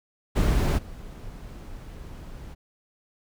brown noise with level steps, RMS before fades -21 / -40 dBFS, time 0.35-2.55 s, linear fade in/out 20 ms, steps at 0.77 s, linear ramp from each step 20 ms, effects none

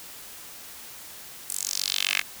10% pulse tone with high-pass filter sweep, 47.7 Hz, G1, 47 cents flat, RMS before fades -28 dBFS, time 1.48-2.22 s, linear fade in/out 20 ms, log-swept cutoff 9200 to 2100 Hz, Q 2.6, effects white hiss -43 dBFS RMS until 2.4 s

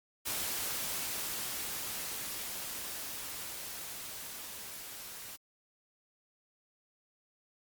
white noise with level ramp, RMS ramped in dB -35 to -46 dBFS, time 0.25-5.37 s, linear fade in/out 20 ms, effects Opus 48 kbps

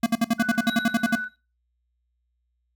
square tone bursts, 230.3 Hz, A#3, 21 cents flat, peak -18 dBFS, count 13, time 0.03-1.155 s, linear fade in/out 5 ms, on 33 ms, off 58 ms
sine tone with tremolo, 1489 Hz, F#6, 11 cents sharp, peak -26 dBFS, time 0.38-1.29 s, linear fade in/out 20 ms, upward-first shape square, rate 2.9 Hz, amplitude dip 35%
triangle tone with exponential decay, 3851 Hz, B7, 44 cents flat, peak -27 dBFS, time 0.67-1.36 s, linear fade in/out 0 ms, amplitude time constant 150 ms
effects noise-tail reverb RT60 0.3 s tail -18 dB re dry + added 60 Hz sine -70 dBFS peak until 2.75 s

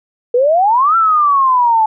sine exponential two-way sweep, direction up then down, 470 to 1362 to 861 Hz, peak -8 dBFS, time 0.34-1.86 s, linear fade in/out 5 ms, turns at 0.96 s, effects none

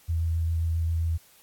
sine tone with vibrato, 82.41 Hz, E2, in tune, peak -23 dBFS, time 0.08-1.18 s, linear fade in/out 20 ms, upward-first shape sine, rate 7.5 Hz, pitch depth 14 cents each way, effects white hiss -57 dBFS RMS until 1.42 s + AAC 64 kbps

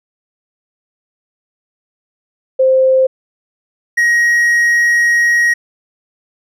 sine / triangle tone pair in turn, 523.3 / 1889.8 Hz, C5 / A#6, 0 / +23 cents, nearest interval octave + minor seventh, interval 2223 cents, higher second, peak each -7 dBFS, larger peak neither, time 2.59-3.07 / 3.97-5.54 s, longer second, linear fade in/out 10 ms, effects none

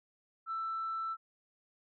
sine tone, 1328 Hz, E6, 12 cents sharp, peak -33 dBFS, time 0.46-1.17 s, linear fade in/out 50 ms, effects tanh soft clip ceiling -30 dBFS

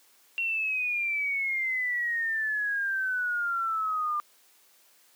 sine exponential sweep, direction down, 2745 to 1194 Hz, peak -26 dBFS, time 0.38-4.2 s, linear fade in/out 0 ms, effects white hiss -61 dBFS RMS until 5.15 s + high-pass 300 Hz 12 dB/octave

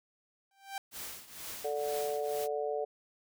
sawtooth tone with exponential growth, 784 Hz, G5, in tune, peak -30 dBFS, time 0.51-0.78 s, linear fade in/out 2 ms, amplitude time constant 57 ms
white noise with tremolo, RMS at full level -41 dBFS, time 0.91-2.48 s, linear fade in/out 50 ms, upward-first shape triangle, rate 2.1 Hz, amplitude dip 85%
harmonic tone, 146.5 Hz, D3, 4 cents flat, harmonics 3 / 4 / 5, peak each -34 / -36 / -38 dBFS, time 1.64-2.85 s, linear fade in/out 10 ms
effects none

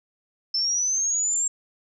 sine linear sweep, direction up, 5274 to 7510 Hz, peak -21 dBFS, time 0.54-1.48 s, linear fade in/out 5 ms, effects none

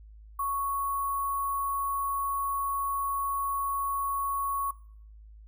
sine tone with sample-and-hold, 1108 Hz, C#6, 1 cent flat, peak -27 dBFS, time 0.39-4.71 s, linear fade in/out 5 ms, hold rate 11025 Hz, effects noise-tail reverb RT60 0.6 s tail -21 dB re dry + added 53 Hz sine -47 dBFS peak until 5.47 s

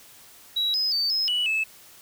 sine tone with pitch steps, 3884 / 5060 / 4580 / 5130 / 2948 / 2609 Hz, B7 / D#8 / D8 / E8 / F#7 / E7, -30 / +28 / -44 / -48 / -7 / -18 cents, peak -20 dBFS, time 0.56-1.64 s, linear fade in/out 10 ms, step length 180 ms, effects tanh soft clip ceiling -19 dBFS + white hiss -50 dBFS RMS until 2.01 s

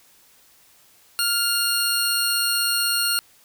20% pulse tone pair together, 1400 / 4316 Hz, F6 / C#8, +4 / -47 cents, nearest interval octave + perfect fifth, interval 1949 cents, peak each -18 / -16 dBFS, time 1.19-3.19 s, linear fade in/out 0 ms, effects white hiss -55 dBFS RMS until 3.44 s

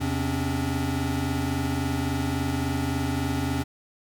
square tone cluster, 82.7 / 132.2 / 262.6 / 286.2 Hz, E2 / C3 / C4 / D4, +6 / +18 / +6 / -45 cents, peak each -31 dBFS, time 0-3.64 s, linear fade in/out 20 ms, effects none

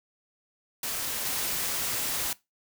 white noise with level steps, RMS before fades -32 / -30 dBFS, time 0.83-2.33 s, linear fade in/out 2 ms, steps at 1.25 s, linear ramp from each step 2 ms, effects noise-tail reverb RT60 0.2 s tail -20 dB re dry

